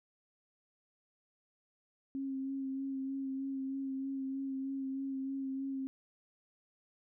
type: tone with vibrato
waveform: sine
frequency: 269.3 Hz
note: C#4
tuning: 50 cents flat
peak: -35 dBFS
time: 2.15-5.87 s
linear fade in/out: 0 ms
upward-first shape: sine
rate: 3.2 Hz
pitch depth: 19 cents each way
effects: none